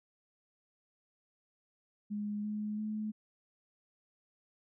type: tone with pitch steps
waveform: sine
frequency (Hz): 207.7 / 211 / 214.3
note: G#3 / G#3 / A3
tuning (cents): 0 / +28 / -45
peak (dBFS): -34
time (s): 2.1-3.12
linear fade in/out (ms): 20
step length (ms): 340
effects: none